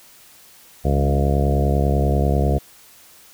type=harmonic tone with a mistuned harmonic; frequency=70.1 Hz; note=C#2; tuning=20 cents sharp; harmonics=1 / 2 / 3 / 4 / 5 / 6 / 7 / 8 / 9 / 10; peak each=-18 / -21 / -26 / -30 / -29 / -28 / -28 / -33 / -29 / -28 dBFS; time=0.84-2.59 s; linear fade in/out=20 ms; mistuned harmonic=3; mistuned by=-17 cents; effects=white hiss -48 dBFS RMS until 3.33 s